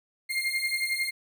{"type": "beating tone pair", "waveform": "35% pulse", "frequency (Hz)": [2114, 2125], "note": ["C7", "C7"], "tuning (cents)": [17, 26], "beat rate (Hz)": 11, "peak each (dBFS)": -28, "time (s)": [0.29, 1.11], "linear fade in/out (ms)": 20, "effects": []}